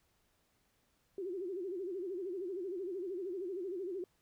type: tone with vibrato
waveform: sine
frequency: 370 Hz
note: F#4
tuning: in tune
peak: -37 dBFS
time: 1.18-4.04 s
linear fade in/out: 2 ms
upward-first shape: sine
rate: 13 Hz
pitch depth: 140 cents each way
effects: pink hiss -75 dBFS RMS until 4.21 s